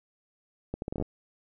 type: accelerating click train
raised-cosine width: 2 ms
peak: -19 dBFS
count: 9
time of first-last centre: 0.74-1.024 s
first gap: 81 ms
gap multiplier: 0.74
effects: none